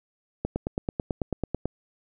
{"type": "click train", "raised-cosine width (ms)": 2, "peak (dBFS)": -13, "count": 12, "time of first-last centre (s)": [0.45, 1.656], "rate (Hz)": 9.12, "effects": []}